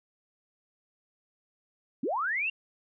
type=linear sweep; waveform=sine; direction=up; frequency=207.7 to 2807 Hz; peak=-27 dBFS; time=2.03-2.5 s; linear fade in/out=5 ms; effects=none